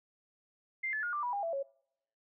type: tone with pitch steps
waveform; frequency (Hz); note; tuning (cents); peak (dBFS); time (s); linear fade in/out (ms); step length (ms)
sine; 2093 / 1729.8 / 1429.6 / 1181.5 / 976.4 / 807 / 666.9 / 551.2; C7 / A6 / F6 / D6 / B5 / G#5 / E5 / C#5; 0 / -30 / +40 / +10 / -20 / -50 / +20 / -10; -32; 0.83-1.63; 10; 100
effects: noise-tail reverb RT60 0.8 s tail -26 dB re dry